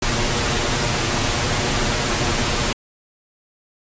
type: noise with comb filter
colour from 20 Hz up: pink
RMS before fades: -20 dBFS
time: 0.02-2.73 s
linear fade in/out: 5 ms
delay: 8.4 ms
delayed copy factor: +0.55
effects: resampled to 16000 Hz